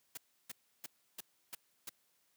white noise bursts, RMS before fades -44 dBFS, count 6, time 0.15-1.894 s, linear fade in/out 5 ms, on 24 ms, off 320 ms, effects white hiss -75 dBFS RMS until 2.36 s + high-pass 100 Hz 12 dB/octave

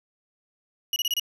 35% pulse tone bursts, 2901 Hz, F#7, 35 cents flat, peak -21 dBFS, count 5, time 0.93-1.197 s, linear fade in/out 2 ms, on 31 ms, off 28 ms, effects none

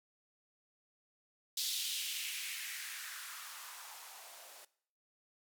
violet noise with band-pass filter sweep, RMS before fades -43 dBFS, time 1.57-4.65 s, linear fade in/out 5 ms, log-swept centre 4000 to 570 Hz, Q 2.7, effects noise-tail reverb RT60 0.6 s tail -20 dB re dry

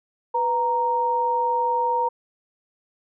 sine tone pair together, 494.7 / 932.3 Hz, B4 / A#5, +3 / 0 cents, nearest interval major seventh, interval 1097 cents, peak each -26 / -20 dBFS, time 0.34-2.09 s, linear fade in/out 10 ms, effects none

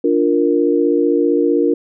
sine chord, Bb major, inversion first, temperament equal, 293.7 / 349.2 / 466.2 Hz, D4 / F4 / Bb4, 0 / 0 / 0 cents, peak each -16 dBFS, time 0.04-1.74 s, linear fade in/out 5 ms, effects none

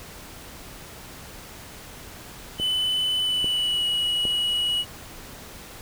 triangle tone with pitch glide, 3009 to 2918 Hz, F#7 to F#7, +28 to -25 cents, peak -20 dBFS, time 2.58-4.85 s, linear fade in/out 50 ms, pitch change -53 cents, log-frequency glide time 3.18-3.91 s
clicks, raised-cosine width 2 ms, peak -18 dBFS, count 3, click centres 2.599 / 3.444 / 4.253 s
effects pink hiss -42 dBFS RMS until 5.81 s

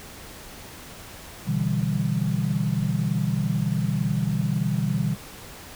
sine chord, E minor seventh, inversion second, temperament equal, 123.47 / 146.83 / 164.81 / 196 Hz, B2 / D3 / E3 / G3, 0 / 0 / 0 / 0 cents, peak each -27 dBFS, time 1.45-5.17 s, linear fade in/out 50 ms, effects pink hiss -42 dBFS RMS until 5.75 s

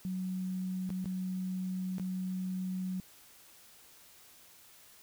sine tone with dropouts, 185.6 Hz, F#3, 6 cents sharp, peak -33 dBFS, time 0.05-3 s, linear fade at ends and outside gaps 0 ms, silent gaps 0.893-0.903 / 1.044-1.057 / 1.983-1.997 s, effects white hiss -58 dBFS RMS until 5.02 s

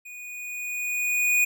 square tone with level ramp, 2465 Hz, D#7, 17 cents flat, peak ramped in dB -40 to -18 dBFS, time 0.05-1.45 s, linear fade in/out 10 ms, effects none

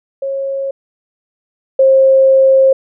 sine tone pair in turn, 545 / 533.5 Hz, C#5 / C5, -29 / +34 cents, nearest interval unison, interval 37 cents, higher first, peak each -16 / -5 dBFS, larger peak second, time 0.22-0.71 / 1.79-2.73 s, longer second, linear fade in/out 5 ms, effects none

